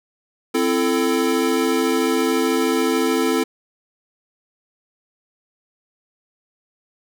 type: chord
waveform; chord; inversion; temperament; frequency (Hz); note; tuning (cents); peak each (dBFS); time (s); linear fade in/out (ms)
square; A minor; first; equal with one note detuned; 261.6 / 335.4 / 440; C4 / E4 / A4; 0 / +30 / 0; -22; 0.54-3.44; 10
effects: none